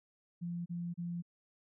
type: tone bursts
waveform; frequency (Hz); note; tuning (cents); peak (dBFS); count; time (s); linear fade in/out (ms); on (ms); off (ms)
sine; 172.7; F3; -19; -36; 3; 0.41-1.224; 20; 250; 32
effects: none